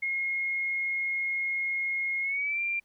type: tone with pitch glide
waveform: sine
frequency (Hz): 2153 to 2375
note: C7 to D7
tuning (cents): +49 to +19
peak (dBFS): -27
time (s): 0.02-2.8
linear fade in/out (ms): 10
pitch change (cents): +170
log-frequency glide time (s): 2.22-2.61
effects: pink hiss -71 dBFS RMS until 2.84 s